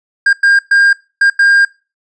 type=tone bursts at uneven times; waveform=triangle; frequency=1607 Hz; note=G6; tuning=43 cents sharp; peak=-4 dBFS; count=5; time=0.26-0.33 / 0.43-0.59 / 0.71-0.93 / 1.21-1.3 / 1.39-1.65 s; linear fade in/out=5 ms; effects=noise-tail reverb RT60 0.3 s tail -21 dB re dry + resampled to 22050 Hz